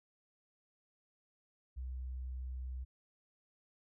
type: tone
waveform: sine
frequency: 63.7 Hz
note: C2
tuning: 46 cents flat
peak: -39 dBFS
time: 1.76-2.85 s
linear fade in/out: 20 ms
effects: none